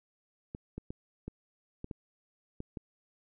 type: clicks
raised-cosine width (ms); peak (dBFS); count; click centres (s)
3; -26; 8; 0.549 / 0.78 / 0.905 / 1.28 / 1.844 / 1.912 / 2.604 / 2.772
effects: none